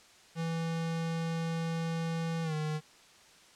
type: tone with pitch glide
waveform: square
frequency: 164.81 to 153.77 Hz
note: E3 to D#3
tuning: 0 to -20 cents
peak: -32 dBFS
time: 0.35-2.81 s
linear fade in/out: 50 ms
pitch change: -120 cents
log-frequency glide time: 2.43-2.54 s
effects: white hiss -58 dBFS RMS until 3.55 s + low-pass 7000 Hz 12 dB/octave